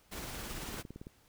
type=noise with tremolo; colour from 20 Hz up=pink; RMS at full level=-41 dBFS; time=0.11-0.83 s; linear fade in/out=20 ms; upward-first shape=triangle; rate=18 Hz; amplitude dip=30%
type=click train; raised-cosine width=3 ms; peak=-32 dBFS; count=10; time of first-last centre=0.58-1.069 s; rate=18.4 Hz
effects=pink hiss -66 dBFS RMS until 1.28 s